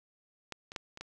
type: clicks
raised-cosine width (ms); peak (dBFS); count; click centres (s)
0.2; -22 / -27 / -18 / -29 / -24; 5; 0.523 / 0.719 / 0.762 / 0.974 / 1.01
effects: none